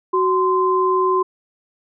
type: tone pair together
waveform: sine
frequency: 372.6 / 1036.7 Hz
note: F#4 / C6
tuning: +12 / -16 cents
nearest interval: octave + tritone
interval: 1772 cents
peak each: -17 dBFS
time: 0.13-1.23 s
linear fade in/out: 10 ms
effects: none

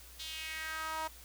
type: tone with high-pass filter sweep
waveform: sawtooth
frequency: 317.1 Hz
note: D#4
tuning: 33 cents sharp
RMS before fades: -40 dBFS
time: 0.19-1.08 s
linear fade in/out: 10 ms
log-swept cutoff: 3700 to 850 Hz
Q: 3
effects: added 60 Hz sine -55 dBFS peak until 1.24 s + white hiss -55 dBFS RMS until 1.24 s

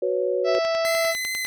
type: chord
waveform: sine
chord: F# suspended fourth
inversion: none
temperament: equal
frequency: 370 / 493.9 / 554.4 Hz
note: F#4 / B4 / C#5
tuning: 0 / 0 / 0 cents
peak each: -25 dBFS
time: 0.02-0.59 s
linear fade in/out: 5 ms
type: harmonic tone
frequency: 659.3 Hz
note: E5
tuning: in tune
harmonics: 1 / 2 / 3 / 4 / 5 / 6 / 7 / 8 / 9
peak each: -21 / -31 / -34 / -38 / -41 / -44 / -36 / -39 / -47 dBFS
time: 0.44-1.15 s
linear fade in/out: 50 ms
type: click train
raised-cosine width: 0.2 ms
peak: -16 dBFS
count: 10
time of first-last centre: 0.55-1.45 s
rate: 10 Hz
type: tone with vibrato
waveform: sawtooth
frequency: 2036 Hz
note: C7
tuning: 48 cents flat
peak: -22 dBFS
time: 0.85-1.46 s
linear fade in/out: 0 ms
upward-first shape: sine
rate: 2.6 Hz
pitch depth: 12 cents each way
effects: none

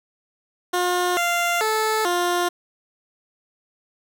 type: tone with pitch steps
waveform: 15% pulse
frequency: 357.6 / 694 / 436 / 352.3 Hz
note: F4 / F5 / A4 / F4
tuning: +41 / -11 / -16 / +15 cents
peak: -13 dBFS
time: 0.73-2.49 s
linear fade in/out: 10 ms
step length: 440 ms
effects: none

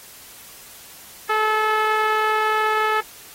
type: tone with low-pass filter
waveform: 5% pulse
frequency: 432.3 Hz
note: A4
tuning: 31 cents flat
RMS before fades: -20 dBFS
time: 1.29-3.01 s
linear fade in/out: 10 ms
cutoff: 1400 Hz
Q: 1.6
effects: white hiss -43 dBFS RMS until 3.34 s + AAC 48 kbps

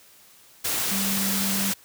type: tone in noise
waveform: sine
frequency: 196 Hz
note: G3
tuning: in tune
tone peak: -27 dBFS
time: 0.91-1.72 s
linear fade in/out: 10 ms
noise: white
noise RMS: -26 dBFS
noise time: 0.64-1.74 s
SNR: -4 dB
effects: white hiss -53 dBFS RMS until 1.84 s + high-pass 60 Hz 12 dB/octave

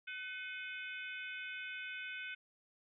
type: harmonic tone with a mistuned harmonic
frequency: 503 Hz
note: B4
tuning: 32 cents sharp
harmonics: 3 / 4 / 5 / 6 / 7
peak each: -45 / -49 / -47 / -53 / -55 dBFS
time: 0.07-2.35 s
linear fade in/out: 10 ms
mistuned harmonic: 4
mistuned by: +130 cents
effects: none

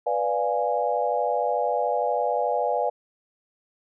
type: chord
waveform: sine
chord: B diminished seventh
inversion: none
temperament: equal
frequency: 493.9 / 587.3 / 698.5 / 830.6 Hz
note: B4 / D5 / F5 / Ab5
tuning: 0 / 0 / 0 / 0 cents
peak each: -27 dBFS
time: 0.06-2.9 s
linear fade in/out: 10 ms
effects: none

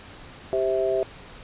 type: chord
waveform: sine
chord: C major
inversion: second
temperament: just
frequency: 392.4 / 523.3 / 654.1 Hz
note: G4 / C5 / E5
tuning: +2 / 0 / -14 cents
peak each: -24 / -29 / -24 dBFS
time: 0.53-1.03 s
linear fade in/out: 0 ms
effects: pink hiss -44 dBFS RMS until 1.43 s + resampled to 8000 Hz

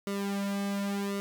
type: tone with flanger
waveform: sawtooth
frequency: 199.6 Hz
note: G3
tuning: 32 cents sharp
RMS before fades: -32 dBFS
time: 0.07-1.2 s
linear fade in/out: 0 ms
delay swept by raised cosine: 1.2 to 2.9 ms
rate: 0.89 Hz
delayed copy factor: -0.8
effects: none

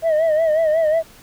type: tone with vibrato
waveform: sine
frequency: 634 Hz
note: D#5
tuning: 32 cents sharp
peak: -11 dBFS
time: 0.02-1.03 s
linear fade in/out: 50 ms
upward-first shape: sine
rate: 5.5 Hz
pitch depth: 77 cents each way
effects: tanh soft clip ceiling -13 dBFS + pink hiss -46 dBFS RMS until 1.22 s

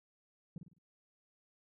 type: tone with echo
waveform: sine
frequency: 167.8 Hz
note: E3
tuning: 31 cents sharp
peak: -37 dBFS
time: 0.56-0.58 s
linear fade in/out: 2 ms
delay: 51 ms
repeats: 4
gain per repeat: -8 dB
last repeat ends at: 0.784 s
effects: tanh soft clip ceiling -39 dBFS

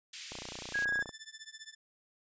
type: high-pass noise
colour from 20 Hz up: pink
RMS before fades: -44 dBFS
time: 0.13-0.85 s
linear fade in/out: 5 ms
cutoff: 2200 Hz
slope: 24 dB/octave
type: click train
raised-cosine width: 1 ms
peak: -30 dBFS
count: 24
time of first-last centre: 0.32-1.092 s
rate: 29.8 Hz
type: tone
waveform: sine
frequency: 1650 Hz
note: G#6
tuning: 12 cents flat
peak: -29 dBFS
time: 0.74-1.03 s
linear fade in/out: 10 ms
type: tone with tremolo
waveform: 10% pulse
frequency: 1760 Hz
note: A6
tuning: in tune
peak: -33 dBFS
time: 0.87-1.75 s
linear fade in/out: 10 ms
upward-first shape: triangle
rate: 15 Hz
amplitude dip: 100%
effects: resampled to 16000 Hz

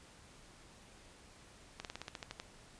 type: slowing click train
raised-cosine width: 0.2 ms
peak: -25 dBFS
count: 10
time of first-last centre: 1.8-2.399 s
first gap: 48 ms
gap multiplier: 1.08
effects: pink hiss -59 dBFS RMS until 2.79 s + resampled to 22050 Hz

